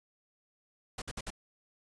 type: noise bursts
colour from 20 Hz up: pink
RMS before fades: -39 dBFS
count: 4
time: 0.98-1.304 s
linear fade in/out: 5 ms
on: 39 ms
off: 56 ms
effects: resampled to 22050 Hz